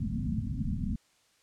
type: low-pass noise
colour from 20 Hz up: white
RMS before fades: -32 dBFS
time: 0-0.96 s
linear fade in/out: 5 ms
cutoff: 250 Hz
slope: 96 dB/octave
effects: white hiss -67 dBFS RMS until 1.42 s + low-pass 8000 Hz 12 dB/octave